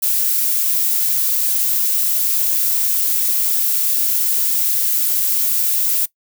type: noise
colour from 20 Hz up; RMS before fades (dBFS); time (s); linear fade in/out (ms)
violet; -17; 0.02-6.06; 10
effects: noise-tail reverb RT60 0.1 s tail -20 dB re dry